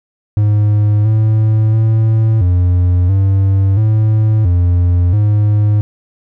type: tone with pitch steps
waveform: triangle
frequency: 104.8 / 109 / 110.8 / 89.2 / 97.2 / 108.6 / 88.1 / 104.9 Hz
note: G#2 / A2 / A2 / F2 / G2 / A2 / F2 / G#2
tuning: +16 / -16 / +13 / +37 / -14 / -22 / +16 / +18 cents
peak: -6 dBFS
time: 0.37-5.81 s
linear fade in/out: 0 ms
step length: 680 ms
effects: none